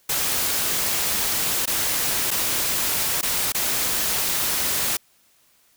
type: noise with dropouts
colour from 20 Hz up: white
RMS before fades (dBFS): -23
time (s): 0.09-4.97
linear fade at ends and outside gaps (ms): 5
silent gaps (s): 1.657-1.674 / 2.307-2.312 / 3.213-3.228 / 3.522-3.546
effects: white hiss -60 dBFS RMS until 5.76 s